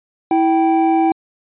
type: tone pair together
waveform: triangle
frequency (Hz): 327.1 / 777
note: E4 / G5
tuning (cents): -13 / -16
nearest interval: octave + minor third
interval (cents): 1497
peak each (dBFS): -12 / -13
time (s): 0.31-1.12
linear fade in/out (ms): 2
effects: resampled to 8000 Hz